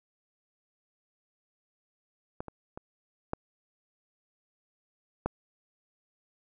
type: clicks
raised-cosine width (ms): 1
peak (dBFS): -21 / -26 / -26 / -16 / -14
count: 5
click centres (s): 2.405 / 2.483 / 2.775 / 3.334 / 5.26
effects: none